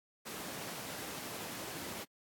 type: high-pass noise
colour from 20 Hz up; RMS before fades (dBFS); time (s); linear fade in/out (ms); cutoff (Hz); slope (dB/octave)
pink; -44; 0.25-2.05; 20; 180; 12
effects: AAC 64 kbps